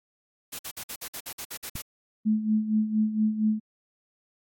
white noise bursts, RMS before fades -36 dBFS, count 11, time 0.52-1.821 s, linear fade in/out 10 ms, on 71 ms, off 52 ms
click, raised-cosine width 5 ms, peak -24 dBFS, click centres 1.755 s
sine tone with tremolo, 215.8 Hz, A3, 33 cents flat, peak -19 dBFS, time 2.25-3.6 s, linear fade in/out 20 ms, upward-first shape sine, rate 4.3 Hz, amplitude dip 70%
effects AAC 64 kbps

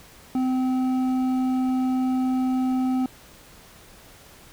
sine tone with hard clipping, 257.4 Hz, C4, 28 cents flat, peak -22 dBFS, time 0.35-3.06 s, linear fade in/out 2 ms, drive 7 dB, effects pink hiss -49 dBFS RMS until 4.52 s

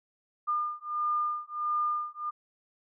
sine beating tone pair, 1207 / 1208.5 Hz, D6 / D6, +47 / +49 cents, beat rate 1.5 Hz, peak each -31 dBFS, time 0.47-2.31 s, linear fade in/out 20 ms, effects none

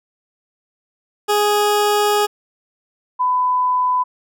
20% pulse / sine tone pair in turn, 415.3 / 1001.3 Hz, G#4 / B5, 0 / +24 cents, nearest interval octave + minor third, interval 1524 cents, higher second, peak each -9 / -14 dBFS, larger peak first, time 1.28-2.27 / 3.19-4.04 s, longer first, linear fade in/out 20 ms, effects none

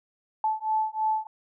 sine beating tone pair, 869 / 872.1 Hz, A5 / A5, -22 / -16 cents, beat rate 3.1 Hz, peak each -27 dBFS, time 0.44-1.27 s, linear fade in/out 2 ms, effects none

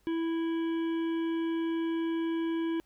harmonic tone, 329.6 Hz, E4, in tune, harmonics 1 / 3 / 5 / 7 / 9 / 10, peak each -28 / -44 / -47 / -51 / -52 / -54 dBFS, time 0.07-2.8 s, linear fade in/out 0 ms, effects added 50 Hz sine -69 dBFS peak until 2.85 s + pink hiss -70 dBFS RMS until 2.85 s

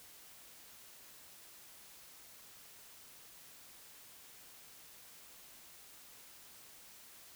silence, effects white hiss -57 dBFS RMS until 7.35 s

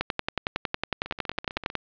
two click trains, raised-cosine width 0.3 ms, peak -9 / -20 dBFS, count 20 / 11, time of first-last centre 0.01-1.753 / 1.06-1.701 s, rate 10.9 / 15.6 Hz, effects resampled to 11025 Hz + 7-bit

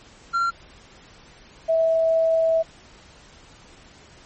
triangle / sine tone pair in turn, 1373 / 651.3 Hz, F6 / E5, -30 / -21 cents, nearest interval octave + minor second, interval 1291 cents, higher first, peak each -17 / -16 dBFS, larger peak second, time 0.33-0.51 / 1.68-2.63 s, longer second, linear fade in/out 20 ms, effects pink hiss -49 dBFS RMS until 4.25 s + MP3 32 kbps

